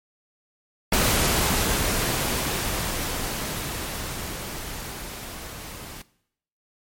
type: noise with level ramp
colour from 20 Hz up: pink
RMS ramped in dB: -20 to -39 dBFS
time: 0.92-6.02 s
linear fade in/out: 5 ms
effects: noise-tail reverb RT60 0.7 s tail -19 dB re dry + MP3 64 kbps